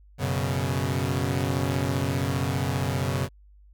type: chord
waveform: sawtooth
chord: F# suspended fourth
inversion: none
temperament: equal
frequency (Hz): 92.5 / 123.47 / 138.59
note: F#2 / B2 / C#3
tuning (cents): 0 / 0 / 0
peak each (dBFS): -25 / -25 / -24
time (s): 0.18-3.29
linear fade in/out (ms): 50
effects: added 50 Hz sine -50 dBFS peak until 3.73 s